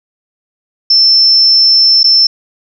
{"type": "tone with dropouts", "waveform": "sine", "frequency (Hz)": 5330, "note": "E8", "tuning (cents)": 18, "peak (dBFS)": -4, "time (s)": [0.9, 2.27], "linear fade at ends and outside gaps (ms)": 5, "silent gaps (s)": [2.032, 2.041], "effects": []}